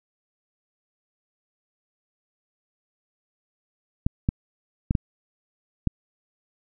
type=clicks; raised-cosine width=5 ms; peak=-8 dBFS; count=5; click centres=4.065 / 4.289 / 4.909 / 4.952 / 5.873 s; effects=none